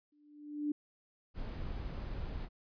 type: tone with exponential growth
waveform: sine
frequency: 295.7 Hz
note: D4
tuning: 12 cents sharp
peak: -29 dBFS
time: 0.12-0.72 s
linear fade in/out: 5 ms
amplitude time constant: 130 ms
type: noise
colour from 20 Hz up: brown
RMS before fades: -40 dBFS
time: 1.34-2.49 s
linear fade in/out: 50 ms
effects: resampled to 11025 Hz